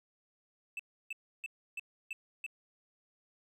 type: tone bursts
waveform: triangle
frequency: 2637 Hz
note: E7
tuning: in tune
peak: -35 dBFS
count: 6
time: 0.77-2.464 s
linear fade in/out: 2 ms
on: 24 ms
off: 310 ms
effects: none